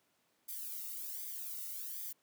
violet noise with flanger, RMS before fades -43 dBFS, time 0.48-2.13 s, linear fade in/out 10 ms, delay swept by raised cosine 0.72 to 1.23 ms, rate 1.3 Hz, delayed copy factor -1, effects pink hiss -75 dBFS RMS until 2.22 s + high-pass 200 Hz 12 dB/octave

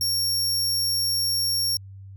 sawtooth tone, 5520 Hz, F8, 21 cents flat, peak -19 dBFS, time 0.01-1.77 s, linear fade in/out 2 ms, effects added 97 Hz sine -39 dBFS peak until 2.16 s

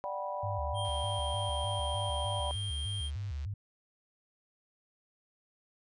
sine chord, G major seventh, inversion second, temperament just, 588 / 735 / 784 / 980 Hz, D5 / F#5 / G5 / B5, +2 / -12 / 0 / -14 cents, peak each -38 / -42 / -42 / -38 dBFS, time 0.04-2.51 s, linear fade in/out 0 ms
sine tone with vibrato, 86 Hz, F2, 26 cents flat, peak -34 dBFS, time 0.43-3.54 s, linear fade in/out 5 ms, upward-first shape square, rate 3.3 Hz, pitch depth 280 cents each way
square tone, 3194 Hz, G7, 32 cents sharp, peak -38 dBFS, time 0.74-3.11 s, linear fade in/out 50 ms
click train, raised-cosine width 0.2 ms, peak -39 dBFS, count 331, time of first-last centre 0.85-3.448 s, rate 127 Hz
effects resampled to 24000 Hz

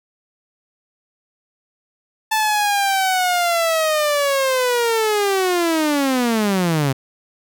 sawtooth linear sweep, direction down, 880 to 130 Hz, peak -12 dBFS, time 2.31-6.93 s, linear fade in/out 10 ms, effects none

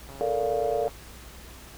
click train, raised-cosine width 1 ms, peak -32 dBFS, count 111, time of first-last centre 0.09-0.893 s, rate 137 Hz
sine chord, Bb major seventh, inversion third, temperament just, 437 / 466.2 / 582.7 / 699.2 Hz, A4 / Bb4 / D5 / F5, -12 / 0 / -14 / +2 cents, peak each -29 dBFS, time 0.21-0.88 s, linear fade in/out 0 ms
effects added 60 Hz sine -47 dBFS peak until 1.77 s + pink hiss -47 dBFS RMS until 1.77 s

